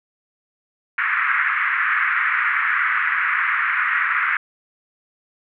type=band-pass noise; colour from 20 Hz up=white; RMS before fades=-20 dBFS; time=0.98-4.37 s; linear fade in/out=2 ms; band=1200 to 2100 Hz; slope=48 dB/octave; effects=none